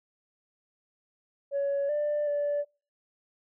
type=tone with pitch steps; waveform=sine; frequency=561 / 592 / 581 Hz; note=C#5 / D5 / D5; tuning=+21 / +14 / -19 cents; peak=-24 dBFS; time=1.51-2.65 s; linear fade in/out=50 ms; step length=380 ms; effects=noise-tail reverb RT60 0.4 s tail -26 dB re dry + tanh soft clip ceiling -23 dBFS